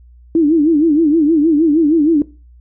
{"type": "tone with vibrato", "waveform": "sine", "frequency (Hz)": 311.1, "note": "D#4", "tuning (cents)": 0, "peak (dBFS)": -8, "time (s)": [0.35, 2.22], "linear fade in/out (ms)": 2, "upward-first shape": "sine", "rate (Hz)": 6.4, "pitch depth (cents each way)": 140, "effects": ["noise-tail reverb RT60 0.3 s tail -19 dB re dry", "added 60 Hz sine -40 dBFS peak until 2.6 s"]}